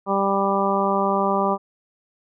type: harmonic tone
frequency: 196.9 Hz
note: G3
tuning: 8 cents sharp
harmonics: 1 / 2 / 3 / 4 / 5 / 6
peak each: -25 / -25 / -25 / -25 / -25 / -25 dBFS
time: 0.06-1.58 s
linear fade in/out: 50 ms
effects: none